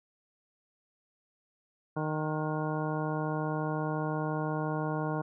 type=harmonic tone with a mistuned harmonic; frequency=154.3 Hz; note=D#3; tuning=14 cents flat; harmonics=1 / 2 / 3 / 4 / 5 / 6 / 7 / 9; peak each=-33 / -36 / -38 / -39 / -40 / -41 / -41 / -43 dBFS; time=1.96-5.22 s; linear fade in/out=10 ms; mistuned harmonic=9; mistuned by=+44 cents; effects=none